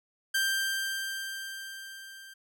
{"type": "tone with level ramp", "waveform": "sawtooth", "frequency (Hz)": 1577, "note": "G6", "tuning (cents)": 10, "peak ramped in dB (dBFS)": [-21, -43], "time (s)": [0.34, 2.34], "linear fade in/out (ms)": 10, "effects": []}